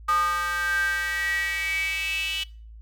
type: tone with high-pass filter sweep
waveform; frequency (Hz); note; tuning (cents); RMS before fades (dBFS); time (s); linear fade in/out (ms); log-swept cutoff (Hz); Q
square; 174.61; F3; 0; -26; 0.08-2.44; 10; 1200 to 2900; 9.5
effects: noise-tail reverb RT60 0.4 s tail -22 dB re dry + added 55 Hz sine -41 dBFS peak until 2.81 s